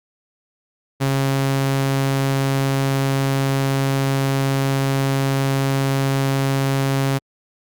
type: tone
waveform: sawtooth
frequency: 136.2 Hz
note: C#3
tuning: 30 cents flat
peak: -13 dBFS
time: 1-7.19 s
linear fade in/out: 20 ms
effects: Opus 48 kbps